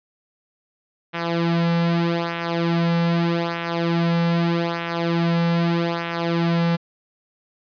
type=tone with flanger; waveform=sawtooth; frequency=169.1 Hz; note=E3; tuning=44 cents sharp; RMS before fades=-21 dBFS; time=1.13-6.77 s; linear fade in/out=20 ms; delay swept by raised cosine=0.21 to 2.81 ms; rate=0.81 Hz; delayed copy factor=-0.75; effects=resampled to 11025 Hz